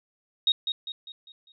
sine tone with echo, 3751 Hz, A#7, 10 cents sharp, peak -18 dBFS, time 0.47-0.52 s, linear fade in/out 2 ms, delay 200 ms, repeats 5, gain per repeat -7 dB, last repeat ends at 1.52 s, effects none

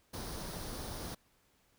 pink noise with comb filter, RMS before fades -42 dBFS, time 0.13-1.15 s, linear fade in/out 10 ms, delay 0.2 ms, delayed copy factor +0.5, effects pink hiss -71 dBFS RMS until 1.78 s

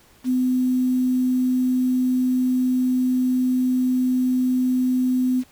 sine tone with quantisation, 253.9 Hz, B3, 48 cents sharp, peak -17 dBFS, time 0.24-5.44 s, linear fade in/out 50 ms, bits 7, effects pink hiss -54 dBFS RMS until 5.51 s

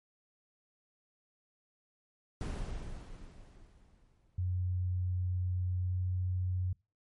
brown noise with exponential decay, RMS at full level -34 dBFS, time 2.41-4.58 s, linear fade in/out 1 ms, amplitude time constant 470 ms
sine tone with pitch glide, 90.8 to 91.43 Hz, F#2 to F#2, -32 to -20 cents, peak -30 dBFS, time 4.38-6.73 s, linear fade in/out 5 ms, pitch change +12 cents, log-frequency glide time 5.83-5.97 s
effects noise-tail reverb RT60 0.3 s tail -25 dB re dry + MP3 48 kbps

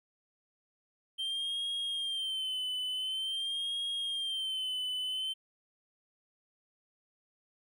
triangle tone with vibrato, 3136 Hz, G7, in tune, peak -31 dBFS, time 1.18-5.34 s, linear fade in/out 20 ms, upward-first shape sine, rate 0.47 Hz, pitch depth 72 cents each way, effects none

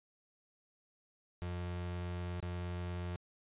35% pulse tone with dropouts, 88.3 Hz, F2, 20 cents sharp, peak -36 dBFS, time 1.42-3.16 s, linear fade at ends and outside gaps 0 ms, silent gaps 2.402-2.427 s, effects resampled to 8000 Hz

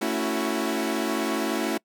sawtooth chord, F# minor seventh, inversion first, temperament equal with one note detuned, 222.9 / 277.2 / 329.6 / 370 Hz, A3 / C#4 / E4 / F#4, +23 / 0 / 0 / 0 cents, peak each -26 / -26 / -25 / -27 dBFS, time 0.01-1.78 s, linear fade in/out 10 ms, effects noise-tail reverb RT60 0.1 s tail -25 dB re dry

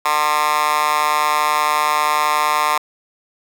10% pulse tone with high-pass filter, 150.5 Hz, D3, 43 cents sharp, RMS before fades -17 dBFS, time 0.05-2.78 s, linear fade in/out 5 ms, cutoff 1100 Hz, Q 3.7, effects 7-bit

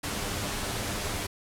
pink noise with comb filter, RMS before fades -32 dBFS, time 0.03-1.27 s, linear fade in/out 10 ms, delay 10 ms, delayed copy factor +0.5, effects low-pass 12000 Hz 12 dB/octave

